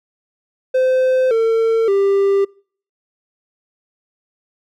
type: tone with pitch steps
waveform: triangle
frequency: 516 / 451.8 / 395.6 Hz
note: C5 / A4 / G4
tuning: -24 / +46 / +16 cents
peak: -10 dBFS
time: 0.74-2.45 s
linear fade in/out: 10 ms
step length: 570 ms
effects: noise-tail reverb RT60 0.5 s tail -26 dB re dry